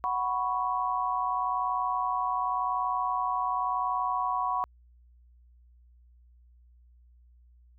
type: chord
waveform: sine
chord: F# suspended fourth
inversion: none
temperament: equal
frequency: 740 / 987.8 / 1108.7 Hz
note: F#5 / B5 / C#6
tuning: 0 / 0 / 0 cents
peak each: -32 / -30 / -30 dBFS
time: 0.04-4.64 s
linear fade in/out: 0 ms
effects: added 60 Hz sine -55 dBFS peak until 7.78 s